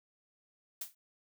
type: noise with exponential decay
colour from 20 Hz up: blue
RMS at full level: -35 dBFS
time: 0.81-0.95 s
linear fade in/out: 5 ms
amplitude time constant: 30 ms
effects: none